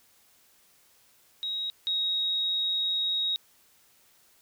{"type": "tone pair in turn", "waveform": "sine", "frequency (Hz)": [3802, 3781], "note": ["A#7", "A#7"], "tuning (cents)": [33, 24], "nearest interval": "unison", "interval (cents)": 9, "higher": "first", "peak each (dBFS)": [-29, -25], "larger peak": "second", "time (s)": [[1.43, 1.7], [1.87, 3.36]], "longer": "second", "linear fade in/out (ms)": 0, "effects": ["white hiss -62 dBFS RMS until 4.41 s"]}